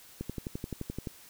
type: click train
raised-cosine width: 3 ms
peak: -22 dBFS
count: 11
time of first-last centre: 0.21-1.072 s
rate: 11.6 Hz
effects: white hiss -54 dBFS RMS until 1.29 s